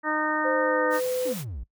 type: harmonic tone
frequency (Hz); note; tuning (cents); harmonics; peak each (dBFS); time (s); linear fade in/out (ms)
307; D#4; -23; 1 / 2 / 3 / 4 / 5 / 6; -30 / -32 / -30 / -30 / -32 / -30; 0.03-1.01; 50
type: tone with pitch glide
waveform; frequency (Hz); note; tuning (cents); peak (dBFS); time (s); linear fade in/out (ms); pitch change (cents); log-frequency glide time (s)
sine; 523.3 to 505.5; C5 to B4; 0 to +40; -24; 0.44-1.34; 20; -60; 0.57-0.84
type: high-pass noise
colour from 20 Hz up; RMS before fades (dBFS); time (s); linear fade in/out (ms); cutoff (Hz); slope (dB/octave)
white; -38; 0.9-1.45; 50; 110; 48
type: exponential sweep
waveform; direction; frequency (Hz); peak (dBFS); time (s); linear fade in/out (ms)
triangle; down; 329.6 to 49.73; -30; 1.25-1.64; 10
effects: noise-tail reverb RT60 0.1 s tail -20 dB re dry